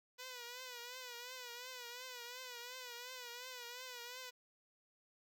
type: tone with vibrato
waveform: 5% pulse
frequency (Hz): 493.9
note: B4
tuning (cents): 0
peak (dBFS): -36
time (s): 0.18-4.31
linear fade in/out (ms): 20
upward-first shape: triangle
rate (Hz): 2.8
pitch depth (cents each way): 86
effects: none